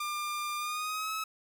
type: tone with pitch glide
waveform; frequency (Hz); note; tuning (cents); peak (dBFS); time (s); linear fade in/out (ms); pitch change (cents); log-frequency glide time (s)
sawtooth; 1197 to 1290.3; D6 to E6; +33 to -37; -29; 0-1.24; 5; +130; 0.57-1.12
effects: none